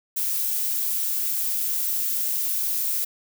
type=noise; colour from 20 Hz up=violet; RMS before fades=-25 dBFS; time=0.16-3.05 s; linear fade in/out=10 ms; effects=none